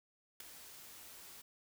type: noise with ADSR envelope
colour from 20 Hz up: white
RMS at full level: -43 dBFS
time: 0.4-1.42 s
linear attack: 4 ms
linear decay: 6 ms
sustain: -11 dB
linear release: 10 ms
effects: none